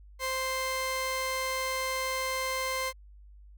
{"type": "tone pair together", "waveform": "sawtooth", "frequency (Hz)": [523, 1046], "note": ["C5", "C6"], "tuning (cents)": [-1, -1], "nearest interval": "octave", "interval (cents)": 1200, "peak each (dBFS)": [-30, -26], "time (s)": [0.19, 2.93], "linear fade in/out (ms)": 50, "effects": ["added 50 Hz sine -49 dBFS peak until 3.57 s"]}